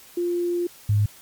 sine tone pair in turn, 349.2 / 103.82 Hz, F4 / G#2, 0 / 0 cents, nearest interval octave + major sixth, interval 2100 cents, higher first, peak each -21 / -16 dBFS, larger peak second, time 0.17-0.67 / 0.89-1.06 s, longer first, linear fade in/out 5 ms, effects white hiss -48 dBFS RMS until 1.21 s + MP3 96 kbps

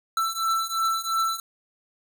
square beating tone pair, 1331 / 1333.9 Hz, E6 / E6, +16 / +20 cents, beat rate 2.9 Hz, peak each -28 / -26 dBFS, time 0.17-1.4 s, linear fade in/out 2 ms, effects none

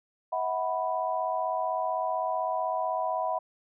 sine chord, E suspended second, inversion none, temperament equal with one note detuned, 644.2 / 740 / 987.8 Hz, E5 / F#5 / B5, -40 / 0 / 0 cents, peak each -31 dBFS, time 0.32-3.39 s, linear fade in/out 10 ms, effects none

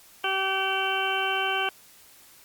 harmonic tone with a mistuned harmonic, 384.6 Hz, G4, 33 cents flat, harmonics 1 / 2 / 3 / 4 / 6 / 7 / 8, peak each -33 / -30 / -33 / -30 / -34 / -32 / -31 dBFS, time 0.24-1.69 s, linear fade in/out 2 ms, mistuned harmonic 7, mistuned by +27 cents, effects white hiss -53 dBFS RMS until 2.44 s + Opus 48 kbps

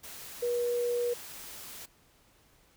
sine tone in noise, 481.8 Hz, B4, 43 cents flat, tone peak -27 dBFS, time 0.42-1.14 s, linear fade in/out 10 ms, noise white, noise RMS -45 dBFS, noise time 0.03-1.86 s, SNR +15 dB, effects pink hiss -64 dBFS RMS until 2.76 s

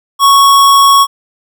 square tone, 1108.7 Hz, C#6, in tune, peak -4 dBFS, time 0.19-1.07 s, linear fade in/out 50 ms, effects none

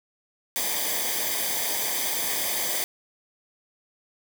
white noise with comb filter, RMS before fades -27 dBFS, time 0.56-2.84 s, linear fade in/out 0 ms, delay 0.73 ms, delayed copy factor -0.75, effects none

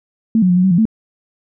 sine tone with pitch steps, 223.8 / 183.2 / 178 / 182 / 190.1 / 171.6 / 221.4 Hz, A3 / F#3 / F3 / F#3 / F#3 / F3 / A3, +30 / -17 / +33 / -28 / +47 / -30 / +11 cents, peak -9 dBFS, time 0.35-0.854 s, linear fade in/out 2 ms, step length 72 ms, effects none

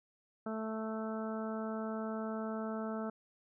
harmonic tone, 220 Hz, A3, in tune, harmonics 1 / 2 / 3 / 4 / 5 / 6 / 7, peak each -38 / -43 / -43 / -49 / -53 / -46 / -55 dBFS, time 0.46-3.1 s, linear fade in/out 5 ms, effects none

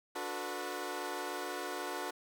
15% pulse chord, B minor seventh, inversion first, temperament equal with one note detuned, 293.7 / 363.8 / 440 / 493.9 Hz, D4 / F#4 / A4 / B4, 0 / -29 / 0 / 0 cents, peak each -38 / -34 / -39 / -37 dBFS, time 0.15-2.11 s, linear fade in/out 10 ms, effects none

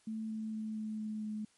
sine tone with pitch steps, 220 / 218.7 / 217.5 / 216.2 / 215 / 213.7 Hz, A3 / A3 / A3 / A3 / A3 / G#3, 0 / -10 / -20 / -30 / -40 / +50 cents, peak -36 dBFS, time 0.07-1.45 s, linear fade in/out 5 ms, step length 230 ms, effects white hiss -69 dBFS RMS until 1.57 s + MP3 48 kbps

